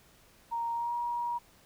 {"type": "tone with pitch glide", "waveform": "sine", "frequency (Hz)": [932.3, 953], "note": ["A#5", "A#5"], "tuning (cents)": [0, 38], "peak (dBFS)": -30, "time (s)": [0.51, 1.39], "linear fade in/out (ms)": 20, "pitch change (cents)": 38, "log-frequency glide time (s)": [0.73, 0.94], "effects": ["pink hiss -61 dBFS RMS until 1.65 s"]}